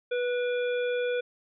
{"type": "harmonic tone with a mistuned harmonic", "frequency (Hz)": 490.7, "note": "B4", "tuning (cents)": -11, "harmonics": [1, 3, 5, 7], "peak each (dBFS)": [-26, -36, -40, -43], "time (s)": [0.11, 1.21], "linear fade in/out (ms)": 10, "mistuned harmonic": 5, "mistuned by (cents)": -35, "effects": []}